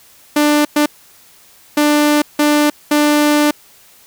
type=tone bursts at uneven times; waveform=sawtooth; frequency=296.3 Hz; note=D4; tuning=15 cents sharp; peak=-6 dBFS; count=5; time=0.36-0.65 / 0.76-0.86 / 1.77-2.22 / 2.39-2.7 / 2.91-3.51 s; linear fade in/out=5 ms; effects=white hiss -46 dBFS RMS until 4.06 s